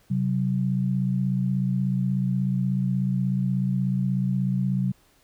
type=tone pair together; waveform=sine; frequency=131.7 / 188.2 Hz; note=C3 / F#3; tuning=+12 / +30 cents; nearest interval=tritone; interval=618 cents; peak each=-24 dBFS; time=0.1-4.92 s; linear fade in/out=10 ms; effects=pink hiss -61 dBFS RMS until 5.23 s